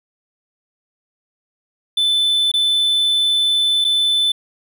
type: tone with dropouts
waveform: triangle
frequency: 3516 Hz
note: A7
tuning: 2 cents flat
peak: -12 dBFS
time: 1.97-4.32 s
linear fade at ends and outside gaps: 5 ms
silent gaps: 2.517-2.538 / 3.844-3.848 s
effects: none

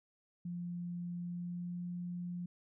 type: tone with pitch glide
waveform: sine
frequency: 174.61 to 176.23 Hz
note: F3 to F3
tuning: 0 to +16 cents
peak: -38 dBFS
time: 0.45-2.46 s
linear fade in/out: 5 ms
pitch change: +16 cents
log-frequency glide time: 1.21-1.86 s
effects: none

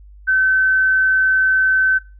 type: tone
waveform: sine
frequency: 1531 Hz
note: G6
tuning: 41 cents flat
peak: -12 dBFS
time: 0.27-1.99 s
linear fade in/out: 20 ms
effects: noise-tail reverb RT60 0.3 s tail -20 dB re dry + added 50 Hz sine -39 dBFS peak until 2.19 s

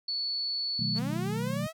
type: tone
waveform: sine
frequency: 4435 Hz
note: C#8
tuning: in tune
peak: -29 dBFS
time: 0.08-0.99 s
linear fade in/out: 5 ms
type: chord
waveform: sine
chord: B dominant seventh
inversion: none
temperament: equal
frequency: 123.47 / 155.56 / 185 / 220 Hz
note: B2 / D#3 / F#3 / A3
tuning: 0 / 0 / 0 / 0 cents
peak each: -35 dBFS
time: 0.79-1.67 s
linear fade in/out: 5 ms
type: linear sweep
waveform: sawtooth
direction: up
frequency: 203.7 to 659 Hz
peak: -31 dBFS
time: 0.94-1.73 s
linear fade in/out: 50 ms
effects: none

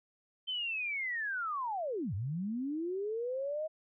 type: linear two-way sweep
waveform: sine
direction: down then up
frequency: 3112 to 89.1 to 637 Hz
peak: -33 dBFS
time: 0.47-3.68 s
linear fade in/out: 20 ms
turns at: 2.14 s
effects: none

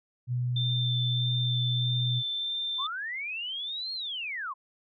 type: tone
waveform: sine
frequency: 123.47 Hz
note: B2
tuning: in tune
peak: -26 dBFS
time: 0.27-2.23 s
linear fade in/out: 50 ms
type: tone with vibrato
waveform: sine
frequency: 3563 Hz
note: A7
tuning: 21 cents sharp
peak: -29 dBFS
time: 0.56-2.87 s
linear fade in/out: 5 ms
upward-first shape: sine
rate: 1.6 Hz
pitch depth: 11 cents each way
type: linear two-way sweep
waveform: sine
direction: up then down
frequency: 987.8 to 4300 to 987.8 Hz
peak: -32 dBFS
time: 2.78-4.54 s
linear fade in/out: 20 ms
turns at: 3.93 s
effects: none

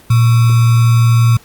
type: tone with sample-and-hold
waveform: sine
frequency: 116.54 Hz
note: A#2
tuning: in tune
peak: -6 dBFS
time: 0.1-1.37 s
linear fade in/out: 5 ms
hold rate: 1225 Hz
effects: pink hiss -44 dBFS RMS until 1.44 s + Opus 48 kbps

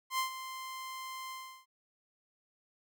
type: tone with ADSR envelope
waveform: sawtooth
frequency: 1044 Hz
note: C6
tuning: 4 cents flat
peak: -25 dBFS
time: 0.1-1.66 s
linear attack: 86 ms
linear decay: 110 ms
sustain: -12 dB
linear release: 350 ms
effects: none

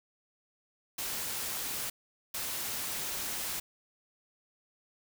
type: noise bursts at uneven times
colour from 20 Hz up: white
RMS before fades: -36 dBFS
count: 2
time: 0.98-1.9 / 2.34-3.6 s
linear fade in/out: 5 ms
effects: none

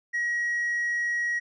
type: tone with tanh clipping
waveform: triangle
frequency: 1903 Hz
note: A#6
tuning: 35 cents sharp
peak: -25 dBFS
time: 0.13-1.4 s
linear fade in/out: 20 ms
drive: 6 dB
effects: none

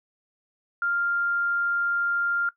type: tone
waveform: sine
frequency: 1396.9 Hz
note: F6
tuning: in tune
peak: -22 dBFS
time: 0.82-2.49 s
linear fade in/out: 2 ms
effects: noise-tail reverb RT60 0.1 s tail -17 dB re dry

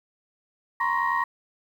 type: tone cluster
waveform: sine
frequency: 941 / 1032 / 1101 / 1878 Hz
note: A#5 / C6 / C#6 / A#6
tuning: +16 / -24 / -12 / +12 cents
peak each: -27 dBFS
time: 0.8-1.24 s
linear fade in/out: 5 ms
effects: tanh soft clip ceiling -13 dBFS + 9-bit

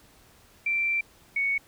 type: tone pair in turn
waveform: sine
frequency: 2349 / 2223 Hz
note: D7 / C#7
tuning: 0 / +4 cents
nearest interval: minor second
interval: 96 cents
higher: first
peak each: -23 dBFS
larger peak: neither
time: 0.66-1.01 / 1.36-1.58 s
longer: first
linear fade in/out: 5 ms
effects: pink hiss -57 dBFS RMS until 1.67 s

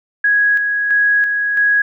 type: tone with tremolo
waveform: sine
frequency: 1661.2 Hz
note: G#6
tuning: in tune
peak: -10 dBFS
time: 0.24-1.82 s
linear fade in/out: 5 ms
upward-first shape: square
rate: 1.5 Hz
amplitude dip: 40%
effects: none

